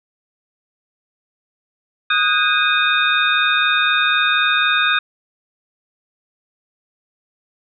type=tone cluster; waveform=sine; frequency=1247 / 1474 / 1618 / 2493 / 3671 Hz; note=D#6 / F#6 / G#6 / D#7 / A#7; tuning=+3 / -7 / -46 / +3 / -27 cents; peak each=-20 dBFS; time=2.1-4.99 s; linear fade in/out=5 ms; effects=none